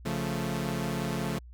sawtooth chord, Db augmented, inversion none, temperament equal, 138.59 / 174.61 / 220 Hz, Db3 / F3 / A3, 0 / 0 / 0 cents, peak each -30 dBFS, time 0.05-1.39 s, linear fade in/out 10 ms, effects added 60 Hz sine -45 dBFS peak until 1.53 s

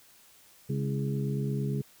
harmonic tone with a mistuned harmonic, 69 Hz, C#2, 7 cents flat, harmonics 2 / 3 / 4 / 5 / 6, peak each -29 / -34 / -43 / -43 / -38 dBFS, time 0.69-1.82 s, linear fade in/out 10 ms, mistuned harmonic 5, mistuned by -68 cents, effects white hiss -58 dBFS RMS until 2 s

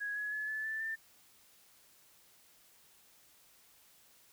sine tone with pitch steps, 1662 / 1686.2 / 1710.7 / 1735.6 / 1760.8 / 1786.4 Hz, G#6 / G#6 / A6 / A6 / A6 / A6, +1 / +26 / -49 / -24 / +1 / +26 cents, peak -35 dBFS, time 0-0.96 s, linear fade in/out 20 ms, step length 160 ms, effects white hiss -64 dBFS RMS until 4.32 s

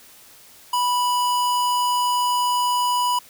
square tone, 984 Hz, B5, 7 cents flat, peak -19 dBFS, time 0.73-3.19 s, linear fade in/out 5 ms, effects white hiss -48 dBFS RMS until 3.29 s

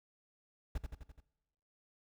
brown noise with echo, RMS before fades -36 dBFS, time 0.75-0.78 s, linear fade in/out 5 ms, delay 85 ms, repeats 5, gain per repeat -4 dB, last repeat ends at 1.205 s, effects noise-tail reverb RT60 1.0 s tail -19 dB re dry

